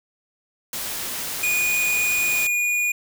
white noise, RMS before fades -29 dBFS, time 0.73-2.47 s, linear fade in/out 2 ms
square tone with pitch glide, 2459 to 2443 Hz, D#7 to D#7, -21 to -32 cents, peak -20 dBFS, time 1.43-2.92 s, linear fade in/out 5 ms, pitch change -11 cents, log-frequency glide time 2.31-2.5 s
effects none

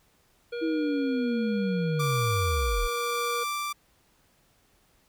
harmonic tone, 476.7 Hz, A#4, 39 cents sharp, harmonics 1 / 3 / 5 / 7 / 9, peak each -31 / -41 / -45 / -48 / -50 dBFS, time 0.52-3.44 s, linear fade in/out 10 ms
sine linear sweep, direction down, 329.6 to 33 Hz, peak -25 dBFS, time 0.61-2.88 s, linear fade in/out 20 ms
sawtooth tone with tremolo, 1174.7 Hz, D6, in tune, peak -24 dBFS, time 1.99-3.73 s, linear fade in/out 10 ms, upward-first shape sine, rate 0.95 Hz, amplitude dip 25%
effects pink hiss -65 dBFS RMS until 5.08 s

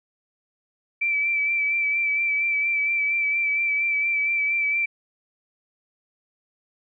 sine tone with vibrato, 2324 Hz, D7, 19 cents flat, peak -20 dBFS, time 1.01-4.86 s, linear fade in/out 10 ms, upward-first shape sine, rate 4.3 Hz, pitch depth 28 cents each way, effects none

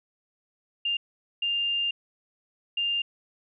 sine tone bursts at uneven times, 2801 Hz, F7, 4 cents sharp, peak -24 dBFS, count 3, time 0.85-0.97 / 1.42-1.91 / 2.77-3.02 s, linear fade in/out 5 ms, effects none

